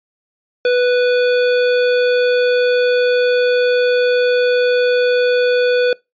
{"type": "tone", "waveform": "square", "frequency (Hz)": 493.9, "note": "B4", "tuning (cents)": 0, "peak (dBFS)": -12, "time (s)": [0.65, 5.93], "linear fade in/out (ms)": 2, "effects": ["noise-tail reverb RT60 0.2 s tail -23 dB re dry", "resampled to 11025 Hz"]}